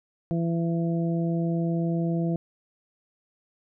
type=harmonic tone; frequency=167.6 Hz; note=E3; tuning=29 cents sharp; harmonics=1 / 2 / 3 / 4; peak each=-24 / -30 / -37 / -36 dBFS; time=0.31-2.36 s; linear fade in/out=0 ms; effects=none